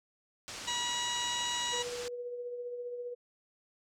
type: low-pass noise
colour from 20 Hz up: white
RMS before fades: -44 dBFS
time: 0.48-2.08 s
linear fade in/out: 0 ms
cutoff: 7200 Hz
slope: 24 dB/octave
type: harmonic tone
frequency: 965 Hz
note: B5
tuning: 40 cents flat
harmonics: 1 / 2 / 3 / 4 / 6 / 7 / 8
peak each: -38 / -41 / -37 / -38 / -44 / -42 / -45 dBFS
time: 0.67-1.83 s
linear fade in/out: 10 ms
type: tone with tremolo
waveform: sine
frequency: 486.4 Hz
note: B4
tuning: 26 cents flat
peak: -35 dBFS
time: 1.72-3.15 s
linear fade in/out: 20 ms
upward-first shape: triangle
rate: 15 Hz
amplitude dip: 45%
effects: none